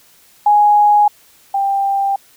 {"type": "tone pair in turn", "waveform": "sine", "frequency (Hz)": [830.6, 790.6], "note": ["G#5", "G5"], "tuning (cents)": [0, 15], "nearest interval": "minor second", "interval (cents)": 85, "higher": "first", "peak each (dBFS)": [-7, -13], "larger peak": "first", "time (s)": [[0.46, 1.08], [1.54, 2.16]], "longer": "neither", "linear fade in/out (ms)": 5, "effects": ["white hiss -49 dBFS RMS until 2.36 s"]}